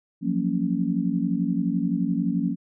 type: chord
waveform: sine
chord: Gb major seventh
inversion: third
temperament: just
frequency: 173.43 / 185 / 231.2 / 277.5 Hz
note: F3 / Gb3 / Bb3 / Db4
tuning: -12 / 0 / -14 / +2 cents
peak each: -27 dBFS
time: 0.21-2.56 s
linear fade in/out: 50 ms
effects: none